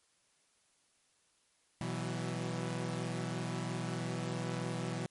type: chord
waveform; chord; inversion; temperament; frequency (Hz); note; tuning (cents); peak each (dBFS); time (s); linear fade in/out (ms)
sawtooth; B suspended fourth; none; equal with one note detuned; 123.47 / 164.81 / 187.91; B2 / E3 / F#3; 0 / 0 / +27; -35 / -35 / -38; 1.81-5.06; 0
effects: white hiss -72 dBFS RMS until 5.1 s + MP3 48 kbps